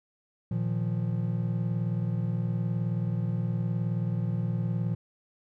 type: chord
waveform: triangle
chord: Bb suspended fourth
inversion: none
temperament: equal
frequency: 116.54 / 155.56 / 174.61 Hz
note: Bb2 / Eb3 / F3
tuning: 0 / 0 / 0 cents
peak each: -27 / -32 / -29 dBFS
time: 0.51-4.95 s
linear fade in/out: 5 ms
effects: none